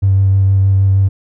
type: tone with vibrato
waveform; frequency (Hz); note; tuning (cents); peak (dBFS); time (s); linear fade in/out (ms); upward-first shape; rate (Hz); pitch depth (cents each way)
triangle; 97; G2; -18; -4; 0.02-1.09; 20; sine; 6.4; 15
effects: tanh soft clip ceiling -5 dBFS